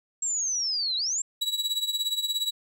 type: linear two-way sweep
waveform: sine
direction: down then up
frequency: 7600 to 3842 to 7600 Hz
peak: -25 dBFS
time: 0.22-1.22 s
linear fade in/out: 5 ms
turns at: 0.96 s
type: tone with tremolo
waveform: 40% pulse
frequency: 3900 Hz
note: B7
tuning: 23 cents flat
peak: -21 dBFS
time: 1.41-2.51 s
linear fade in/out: 10 ms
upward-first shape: triangle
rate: 17 Hz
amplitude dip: 85%
effects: none